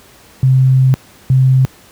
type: tone bursts at uneven times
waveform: sine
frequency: 131 Hz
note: C3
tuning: 2 cents sharp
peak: -6 dBFS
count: 2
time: 0.43-0.94 / 1.3-1.65 s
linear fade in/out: 0 ms
effects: pink hiss -43 dBFS RMS until 1.91 s + high-pass 60 Hz 12 dB/octave